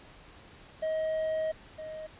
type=tone pair in turn; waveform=triangle; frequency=632 / 625.8 Hz; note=D#5 / D#5; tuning=+27 / +10 cents; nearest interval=unison; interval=17 cents; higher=first; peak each=-26 / -36 dBFS; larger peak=first; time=0.82-1.52 / 1.78-2.07 s; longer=first; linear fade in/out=10 ms; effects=pink hiss -53 dBFS RMS until 2.19 s + resampled to 8000 Hz